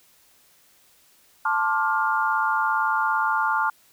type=chord; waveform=sine; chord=D minor seventh; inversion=second; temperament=just; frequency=881 / 1057.2 / 1174.7 / 1409.6 Hz; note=A5 / C6 / D6 / F6; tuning=+2 / +18 / 0 / +16 cents; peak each=-24 / -28 / -27 / -24 dBFS; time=1.45-3.7 s; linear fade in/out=5 ms; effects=white hiss -58 dBFS RMS until 3.92 s